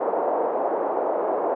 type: band-pass noise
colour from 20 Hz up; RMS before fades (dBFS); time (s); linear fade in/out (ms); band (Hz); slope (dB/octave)
pink; -24; 0-1.55; 10; 430 to 840; 24
effects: none